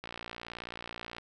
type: click train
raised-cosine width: 0.3 ms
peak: -24 dBFS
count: 68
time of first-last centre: 0.04-1.183 s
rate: 58.6 Hz
effects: none